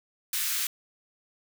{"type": "high-pass noise", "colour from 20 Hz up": "white", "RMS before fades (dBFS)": -29, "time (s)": [0.33, 0.67], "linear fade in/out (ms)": 2, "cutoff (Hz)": 1400, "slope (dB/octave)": 24, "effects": []}